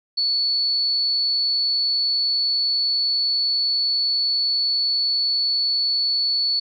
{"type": "tone", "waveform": "sine", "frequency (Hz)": 4435, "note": "C#8", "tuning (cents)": 0, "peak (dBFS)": -18, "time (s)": [0.17, 6.6], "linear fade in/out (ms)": 10, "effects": []}